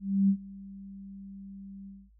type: tone with ADSR envelope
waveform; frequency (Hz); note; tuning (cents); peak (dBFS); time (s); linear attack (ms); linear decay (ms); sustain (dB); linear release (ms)
sine; 196; G3; 0; -19; 0-2.1; 290; 75; -23; 230
effects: noise-tail reverb RT60 0.1 s tail -20 dB re dry + added 53 Hz sine -57 dBFS peak until 2.19 s

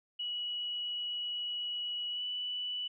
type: tone with pitch glide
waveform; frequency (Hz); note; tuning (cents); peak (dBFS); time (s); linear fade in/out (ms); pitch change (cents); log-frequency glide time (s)
sine; 2927 to 2966; F#7 to F#7; -19 to +4; -34; 0.19-2.88; 10; +23; 2.12-2.22
effects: none

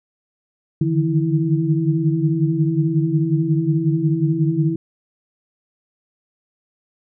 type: tone cluster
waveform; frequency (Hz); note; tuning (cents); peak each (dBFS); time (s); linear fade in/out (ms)
sine; 146.9 / 152.4 / 163.5 / 327.1; D3 / D#3 / E3 / E4; +1 / -36 / -14 / -13; -21; 0.81-4.76; 5
effects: none

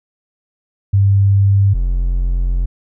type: tone pair in turn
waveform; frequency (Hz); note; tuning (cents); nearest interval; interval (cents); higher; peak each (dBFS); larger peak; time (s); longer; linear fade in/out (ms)
sine / triangle; 99 / 44.1; G2 / F1; +18 / +18; octave + major second; 1400; first; -8 / -11; first; 0.93-1.74 / 1.74-2.66; second; 10
effects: none

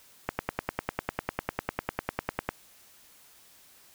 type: click train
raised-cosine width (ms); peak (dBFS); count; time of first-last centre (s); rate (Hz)
0.5; -12; 23; 0.29-2.49; 10
effects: white hiss -57 dBFS RMS until 3.94 s

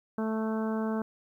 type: harmonic tone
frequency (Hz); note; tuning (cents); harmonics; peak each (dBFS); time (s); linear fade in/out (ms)
220; A3; 0; 1 / 2 / 3 / 4 / 5 / 6 / 7; -29 / -35 / -39 / -41 / -43 / -45 / -46; 0.18-1.02; 2
effects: 11-bit

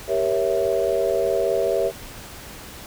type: chord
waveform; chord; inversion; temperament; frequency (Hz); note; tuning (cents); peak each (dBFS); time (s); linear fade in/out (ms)
sine; G diminished seventh; none; equal with one note detuned; 392 / 470.8 / 554.4 / 659.3; G4 / Bb4 / Db5 / Fb5; 0 / +17 / 0 / 0; -24; 0.07-1.92; 50
effects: pink hiss -39 dBFS RMS until 2.86 s

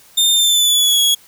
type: tone with pitch glide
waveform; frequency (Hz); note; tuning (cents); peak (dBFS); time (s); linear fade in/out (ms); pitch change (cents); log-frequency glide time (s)
sawtooth; 3619 to 3338; A7 to G#7; +48 to +8; -8; 0.17-1.15; 10; -140; 0.33-1.01
effects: white hiss -47 dBFS RMS until 1.27 s

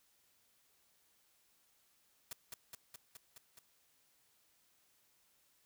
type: noise with echo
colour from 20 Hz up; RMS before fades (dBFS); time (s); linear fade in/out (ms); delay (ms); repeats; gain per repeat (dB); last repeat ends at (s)
white; -45; 2.31-2.33; 2; 210; 6; -2; 3.59
effects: white hiss -73 dBFS RMS until 5.65 s

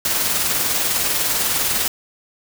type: noise with tremolo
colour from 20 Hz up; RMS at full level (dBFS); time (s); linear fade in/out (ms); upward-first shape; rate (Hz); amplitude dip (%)
white; -18; 0.05-1.88; 2; triangle; 20; 40
effects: none

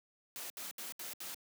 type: noise bursts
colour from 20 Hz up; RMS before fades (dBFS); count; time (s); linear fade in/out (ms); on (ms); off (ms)
white; -44; 5; 0.36-1.344; 0; 140; 71
effects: high-pass 200 Hz 12 dB/octave

